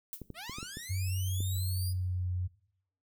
violet noise with exponential decay, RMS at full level -37 dBFS, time 0.13-0.26 s, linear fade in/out 0 ms, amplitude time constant 27 ms
clicks, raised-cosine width 3 ms, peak -29 dBFS, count 7, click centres 0.217 / 0.303 / 0.496 / 0.585 / 0.629 / 0.771 / 1.405 s
10% pulse linear sweep, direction up, 584 to 4961 Hz, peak -33 dBFS, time 0.34-1.94 s, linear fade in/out 50 ms
sine tone with pitch glide, 93.7 to 90.4 Hz, F#2 to F#2, +22 to -40 cents, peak -30 dBFS, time 0.89-2.48 s, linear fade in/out 20 ms, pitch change -62 cents, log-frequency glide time 1.52-2.23 s
effects noise-tail reverb RT60 0.7 s tail -19 dB re dry

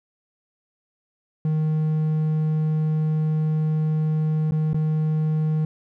triangle tone with dropouts, 155.56 Hz, D#3, in tune, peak -17 dBFS, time 1.45-5.65 s, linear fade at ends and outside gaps 2 ms, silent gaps 4.51-4.52 / 4.733-4.744 s, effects none

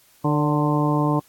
harmonic tone with a mistuned harmonic, 149.2 Hz, D3, 28 cents sharp, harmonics 1 / 2 / 3 / 4 / 5 / 6 / 7, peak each -21 / -22 / -29 / -29 / -31 / -28 / -27 dBFS, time 0.24-1.2 s, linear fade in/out 10 ms, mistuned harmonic 4, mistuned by -43 cents, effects white hiss -56 dBFS RMS until 1.28 s + AAC 64 kbps

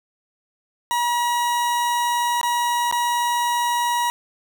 40% pulse tone with dropouts, 959 Hz, A#5, 49 cents sharp, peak -18 dBFS, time 0.91-4.1 s, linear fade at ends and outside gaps 0 ms, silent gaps 2.413-2.431 / 2.913-2.925 s, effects none

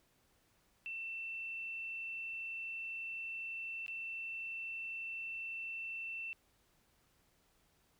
sine tone with dropouts, 2682 Hz, E7, 29 cents sharp, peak -40 dBFS, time 0.86-6.33 s, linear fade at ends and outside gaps 0 ms, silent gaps 3.863-3.881 s, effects pink hiss -73 dBFS RMS until 7.99 s

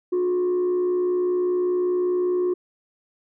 sine tone with frequency modulation, 360 Hz, F#4, 47 cents flat, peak -17 dBFS, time 0.12-2.54 s, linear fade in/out 10 ms, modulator 65.1 Hz, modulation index 0.25, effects tanh soft clip ceiling -18 dBFS

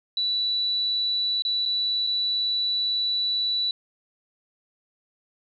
sine tone with dropouts, 3951 Hz, B7, in tune, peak -22 dBFS, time 0.17-3.71 s, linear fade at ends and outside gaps 2 ms, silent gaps 1.422-1.45 / 1.654-1.659 / 2.067-2.071 s, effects none

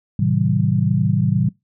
sine chord, A diminished seventh, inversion none, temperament just, 110 / 132 / 158.4 / 190.08 Hz, A2 / C3 / Eb3 / Gb3, 0 / +16 / +31 / +47 cents, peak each -20 dBFS, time 0.19-1.49 s, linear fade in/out 5 ms, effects noise-tail reverb RT60 0.2 s tail -23 dB re dry

